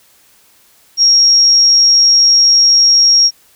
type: tone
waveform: sine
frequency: 5588 Hz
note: F8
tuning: in tune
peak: -5 dBFS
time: 0.97-3.31 s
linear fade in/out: 50 ms
effects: white hiss -49 dBFS RMS until 3.55 s